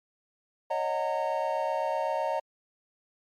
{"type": "chord", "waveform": "triangle", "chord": "D# minor seventh", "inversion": "third", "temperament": "equal with one note detuned", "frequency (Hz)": [554.4, 622.3, 740, 916.8], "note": ["C#5", "D#5", "F#5", "A#5"], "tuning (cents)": [0, 0, 0, -29], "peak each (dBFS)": [-31, -29, -33, -29], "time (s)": [0.7, 2.4], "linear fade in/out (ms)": 10, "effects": ["MP3 96 kbps"]}